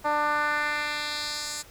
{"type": "tone with band-pass filter sweep", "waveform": "10% pulse", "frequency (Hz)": 297.2, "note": "D4", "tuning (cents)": 21, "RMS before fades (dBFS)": -28, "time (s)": [0.04, 1.63], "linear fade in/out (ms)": 20, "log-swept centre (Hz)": [840, 7500], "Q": 1.6, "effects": ["pink hiss -51 dBFS RMS until 1.7 s"]}